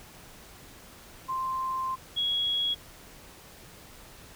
sine tone pair in turn, 1046 / 3327 Hz, C6 / G#7, -1 / +2 cents, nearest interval octave + minor sixth, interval 2003 cents, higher second, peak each -28 / -25 dBFS, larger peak second, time 1.28-1.96 / 2.16-2.75 s, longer first, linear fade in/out 20 ms, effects pink hiss -50 dBFS RMS until 4.35 s

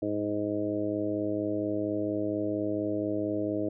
harmonic tone with a mistuned harmonic, 104.3 Hz, G#2, 8 cents sharp, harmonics 1 / 2 / 3 / 4 / 5 / 6, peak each -40 / -40 / -30 / -36 / -36 / -35 dBFS, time 0.02-3.69 s, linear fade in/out 5 ms, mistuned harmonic 1, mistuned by +37 cents, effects none

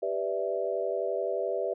sine chord, E minor seventh, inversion first, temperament equal with one note detuned, 392 / 496.2 / 587.3 / 659.3 Hz, G4 / B4 / D5 / E5, 0 / +8 / 0 / 0 cents, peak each -33 dBFS, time 0.02-1.74 s, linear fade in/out 10 ms, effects none

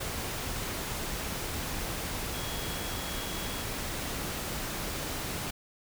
sine tone in noise, 3322 Hz, G#7, in tune, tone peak -44 dBFS, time 2.33-3.63 s, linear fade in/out 10 ms, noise pink, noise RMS -35 dBFS, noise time 0-5.51 s, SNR -12 dB, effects none

